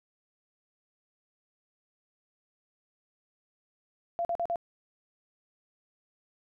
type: tone bursts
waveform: sine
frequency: 686 Hz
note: F5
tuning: 31 cents flat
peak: -27 dBFS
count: 4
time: 4.19-4.558 s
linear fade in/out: 0 ms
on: 59 ms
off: 44 ms
effects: none